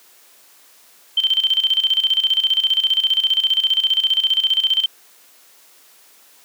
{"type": "tone with tremolo", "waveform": "sine", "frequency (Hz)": 3115, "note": "G7", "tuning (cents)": -12, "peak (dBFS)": -12, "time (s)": [1.17, 4.86], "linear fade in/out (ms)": 5, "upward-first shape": "square", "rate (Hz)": 15, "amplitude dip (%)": 75, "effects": ["white hiss -50 dBFS RMS until 6.44 s", "high-pass 300 Hz 12 dB/octave"]}